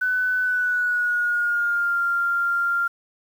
sine tone with pitch glide, 1500 to 1391.5 Hz, F#6 to F6, +23 to -7 cents, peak -19 dBFS, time 0.01-2.88 s, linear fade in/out 10 ms, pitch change -130 cents, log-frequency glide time 0.44-2 s, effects 8-bit

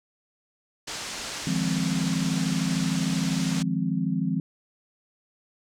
white low-pass noise, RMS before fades -35 dBFS, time 0.87-3.63 s, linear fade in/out 10 ms, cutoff 7300 Hz, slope 24 dB/octave
sine chord, F minor seventh, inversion third, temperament equal with one note detuned, 154.67 / 174.61 / 207.7 / 261.6 Hz, Eb3 / F3 / Ab3 / C4, -10 / 0 / 0 / 0 cents, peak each -30 / -27 / -30 / -29 dBFS, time 1.47-4.4 s, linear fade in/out 2 ms
effects none

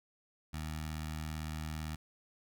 15% pulse tone with notch filter, 77.78 Hz, D#2, in tune, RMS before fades -40 dBFS, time 0.53-1.96 s, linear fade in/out 10 ms, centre 430 Hz, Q 0.54, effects none

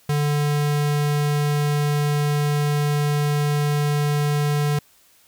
square tone, 146.83 Hz, D3, in tune, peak -19 dBFS, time 0.09-4.79 s, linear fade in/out 5 ms, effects white hiss -56 dBFS RMS until 5.27 s

